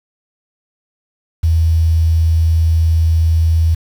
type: tone with quantisation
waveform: sine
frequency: 81.5 Hz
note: E2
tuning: 19 cents flat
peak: -9 dBFS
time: 1.43-3.75 s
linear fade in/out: 10 ms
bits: 6
effects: none